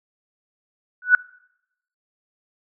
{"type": "tone with exponential growth", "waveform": "sine", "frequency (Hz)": 1480, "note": "F#6", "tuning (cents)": 0, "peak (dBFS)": -5, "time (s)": [1.02, 1.15], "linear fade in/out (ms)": 2, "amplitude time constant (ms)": 28, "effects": ["noise-tail reverb RT60 0.8 s tail -24 dB re dry"]}